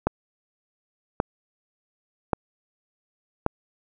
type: click train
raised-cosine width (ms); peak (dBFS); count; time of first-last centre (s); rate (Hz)
1; -6; 4; 0.07-3.464; 0.884
effects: none